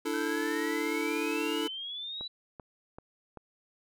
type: chord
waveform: square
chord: D suspended second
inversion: none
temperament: just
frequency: 293.7 / 330.4 / 440.5 Hz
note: D4 / E4 / A4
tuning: 0 / +4 / +2 cents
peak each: -35 dBFS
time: 0.05-1.68 s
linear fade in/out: 10 ms
type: exponential sweep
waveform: sine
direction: up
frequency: 1512 to 3977 Hz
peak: -36 dBFS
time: 0.13-2.28 s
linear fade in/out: 10 ms
type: click train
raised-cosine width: 1 ms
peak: -30 dBFS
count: 4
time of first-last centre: 2.21-3.373 s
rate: 2.58 Hz
effects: none